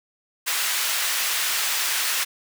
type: high-pass noise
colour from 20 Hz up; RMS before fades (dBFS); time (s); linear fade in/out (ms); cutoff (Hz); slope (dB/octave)
pink; -24; 0.46-2.25; 20; 1600; 12
effects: none